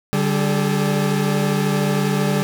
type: tone cluster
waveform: 40% pulse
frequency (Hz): 146 / 195.4 / 425.1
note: D3 / G3 / G#4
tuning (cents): -10 / -5 / +40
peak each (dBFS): -20 / -19 / -24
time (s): 0.13-2.43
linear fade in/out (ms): 0
effects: none